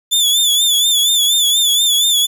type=tone with vibrato; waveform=sawtooth; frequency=3482 Hz; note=A7; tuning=19 cents flat; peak=-8 dBFS; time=0.11-2.27 s; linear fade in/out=20 ms; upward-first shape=sine; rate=4.2 Hz; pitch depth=70 cents each way; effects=7-bit